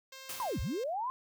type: tone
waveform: 5% pulse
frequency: 530 Hz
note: C5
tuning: 22 cents sharp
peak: -35 dBFS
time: 0.12-0.84 s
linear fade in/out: 5 ms
type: noise with exponential decay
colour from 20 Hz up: white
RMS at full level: -39 dBFS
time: 0.29-0.94 s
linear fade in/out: 5 ms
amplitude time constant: 140 ms
type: linear two-way sweep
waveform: sine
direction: down then up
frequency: 1063 to 41.2 to 1063 Hz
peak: -32 dBFS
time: 0.4-1.1 s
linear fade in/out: 0 ms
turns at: 0.6 s
effects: none